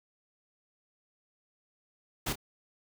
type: noise with echo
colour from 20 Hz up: pink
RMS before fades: -32 dBFS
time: 2.26-2.33 s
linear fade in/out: 10 ms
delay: 27 ms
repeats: 1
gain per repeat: -10 dB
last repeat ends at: 2.357 s
effects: none